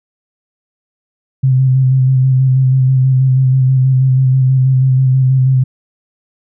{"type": "tone with vibrato", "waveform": "sine", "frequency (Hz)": 130.81, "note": "C3", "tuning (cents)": 0, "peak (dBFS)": -7, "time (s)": [1.43, 5.64], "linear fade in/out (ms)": 10, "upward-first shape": "square", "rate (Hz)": 6.2, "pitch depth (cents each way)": 22, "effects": []}